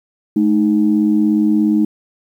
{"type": "tone pair together", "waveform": "sine", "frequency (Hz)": [214.1, 311.1], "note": ["A3", "D#4"], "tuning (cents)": [-47, 0], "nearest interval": "tritone", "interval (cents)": 647, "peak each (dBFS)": -13, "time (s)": [0.36, 1.85], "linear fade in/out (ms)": 5, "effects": ["tanh soft clip ceiling -3 dBFS", "8-bit"]}